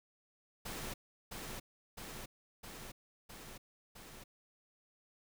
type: noise with echo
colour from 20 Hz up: pink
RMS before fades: -43 dBFS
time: 0.65-0.94 s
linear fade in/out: 10 ms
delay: 660 ms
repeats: 5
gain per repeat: -2 dB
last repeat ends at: 4.24 s
effects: none